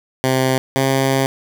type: tone pair in turn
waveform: 10% pulse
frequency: 130.81 / 134.33 Hz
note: C3 / C3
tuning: 0 / +46 cents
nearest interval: unison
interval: 46 cents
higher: second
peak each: -6 dBFS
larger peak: neither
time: 0.24-0.58 / 0.76-1.26 s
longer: second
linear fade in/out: 0 ms
effects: none